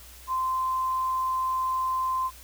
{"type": "tone", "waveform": "sine", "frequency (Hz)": 1038, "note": "C6", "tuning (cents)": -14, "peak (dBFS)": -24, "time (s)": [0.27, 2.31], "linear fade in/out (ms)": 50, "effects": ["added 60 Hz sine -49 dBFS peak until 2.43 s", "white hiss -49 dBFS RMS until 2.43 s"]}